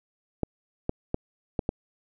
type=clicks; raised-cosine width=2 ms; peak=-12 dBFS; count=5; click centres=0.433 / 0.894 / 1.144 / 1.592 / 1.691 s; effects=none